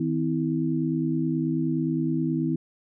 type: tone cluster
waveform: sine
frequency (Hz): 157.9 / 255.8 / 325.3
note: D#3 / C4 / E4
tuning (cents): +26 / -39 / -23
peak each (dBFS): -27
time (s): 0-2.56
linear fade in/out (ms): 5
effects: none